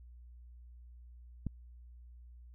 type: click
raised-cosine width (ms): 5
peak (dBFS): -23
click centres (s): 1.467
effects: added 60 Hz sine -51 dBFS peak until 2.54 s